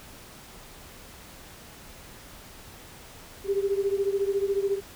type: beating tone pair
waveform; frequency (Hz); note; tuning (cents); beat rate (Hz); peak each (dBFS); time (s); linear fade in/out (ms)
sine; 392 / 406; G4 / G#4; 0 / -39; 14; -25 / -28; 3.44-4.81; 50
effects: pink hiss -47 dBFS RMS until 4.95 s